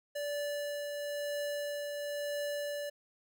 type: tone with tremolo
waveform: square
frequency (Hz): 581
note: D5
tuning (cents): -19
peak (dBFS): -34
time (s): 0.15-2.9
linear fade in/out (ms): 10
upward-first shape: triangle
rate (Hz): 0.99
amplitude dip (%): 35
effects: none